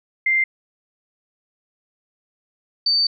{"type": "tone pair in turn", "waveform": "sine", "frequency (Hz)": [2093, 4581], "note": ["C7", "D8"], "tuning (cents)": [0, -44], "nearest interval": "octave + major second", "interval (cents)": 1356, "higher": "second", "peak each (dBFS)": [-15, -15], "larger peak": "neither", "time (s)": [[0.26, 0.44], [2.86, 3.07]], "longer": "second", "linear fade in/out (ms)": 5, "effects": []}